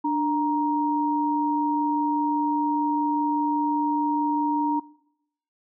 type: tone pair together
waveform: sine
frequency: 295.7 / 937.9 Hz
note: D4 / A#5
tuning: +12 / +10 cents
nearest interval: octave + minor sixth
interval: 1998 cents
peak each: -24 dBFS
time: 0.04-4.8 s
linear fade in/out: 10 ms
effects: noise-tail reverb RT60 0.8 s tail -21 dB re dry